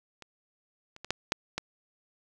clicks, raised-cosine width 0.2 ms, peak -28 / -30 / -23 / -10 / -8 / -14 dBFS, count 6, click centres 0.223 / 0.964 / 1.046 / 1.106 / 1.321 / 1.58 s, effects none

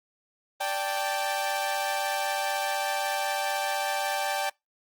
sawtooth chord, D suspended fourth, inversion none, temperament equal with one note detuned, 585 / 784 / 880 Hz, D5 / G5 / A5, -7 / 0 / 0 cents, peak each -29 / -25 / -30 dBFS, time 0.6-4.5 s, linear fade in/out 10 ms, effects noise-tail reverb RT60 0.2 s tail -26 dB re dry + Opus 24 kbps

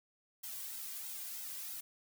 blue noise with flanger, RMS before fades -44 dBFS, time 0.43-1.81 s, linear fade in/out 10 ms, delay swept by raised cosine 1.7 to 2.32 ms, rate 3.1 Hz, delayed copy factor -0.7, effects none

